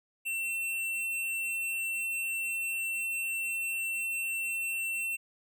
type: tone with hard clipping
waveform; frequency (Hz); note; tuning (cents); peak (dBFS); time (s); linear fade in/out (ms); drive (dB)
sine; 2701; E7; +42; -32; 0.25-5.17; 20; 13
effects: none